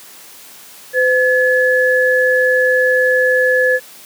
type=tone pair together; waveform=sine; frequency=508.9 / 1710 Hz; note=C5 / A6; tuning=-48 / -50 cents; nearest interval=octave + major sixth; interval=2098 cents; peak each=-13 dBFS; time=0.93-3.8 s; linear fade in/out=50 ms; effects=white hiss -39 dBFS RMS until 4.05 s + high-pass 150 Hz 12 dB/octave